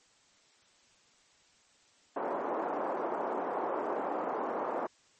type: band-pass noise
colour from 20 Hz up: white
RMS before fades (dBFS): -34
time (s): 2.16-4.87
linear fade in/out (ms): 5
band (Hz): 280 to 1000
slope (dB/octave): 24
effects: white hiss -65 dBFS RMS until 5.19 s + MP3 32 kbps